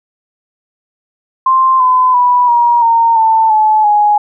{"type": "tone with pitch steps", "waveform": "sine", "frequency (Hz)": [1050, 1016, 983.1, 951.2, 920.4, 890.6, 861.8, 833.9], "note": ["C6", "B5", "B5", "A#5", "A#5", "A5", "A5", "G#5"], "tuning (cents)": [6, 49, -8, 35, -22, 21, -36, 7], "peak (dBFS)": -6, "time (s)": [1.46, 4.18], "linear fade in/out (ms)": 5, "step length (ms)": 340, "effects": []}